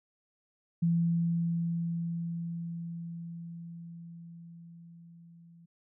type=tone with level ramp; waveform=sine; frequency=168.7 Hz; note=E3; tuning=40 cents sharp; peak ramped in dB=-23 to -53 dBFS; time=0.82-5.66 s; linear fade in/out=10 ms; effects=none